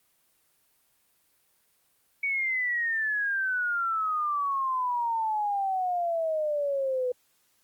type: exponential sweep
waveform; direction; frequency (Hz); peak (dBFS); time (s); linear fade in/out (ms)
sine; down; 2254 to 493.9; -25; 2.23-7.12; 5
effects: white hiss -68 dBFS RMS until 7.63 s + Opus 32 kbps